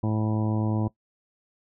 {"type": "harmonic tone", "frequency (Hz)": 108.4, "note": "A2", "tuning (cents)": -25, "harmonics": [1, 2, 3, 4, 5, 6, 7, 8, 9], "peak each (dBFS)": [-25, -28, -31, -41, -38, -41, -41, -44, -41], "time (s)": [0.03, 0.88], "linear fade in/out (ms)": 5, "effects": ["noise-tail reverb RT60 0.1 s tail -19 dB re dry"]}